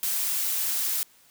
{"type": "noise", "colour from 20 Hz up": "blue", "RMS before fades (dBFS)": -27, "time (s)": [0.03, 1.03], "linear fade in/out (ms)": 0, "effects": ["white hiss -58 dBFS RMS until 1.3 s"]}